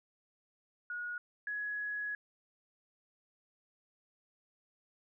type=tone pair in turn; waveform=sine; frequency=1448 / 1678.7 Hz; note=F#6 / G#6; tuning=-38 / +18 cents; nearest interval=minor third; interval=256 cents; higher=second; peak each=-37 / -35 dBFS; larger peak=second; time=0.9-1.18 / 1.47-2.15 s; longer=second; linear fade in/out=2 ms; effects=none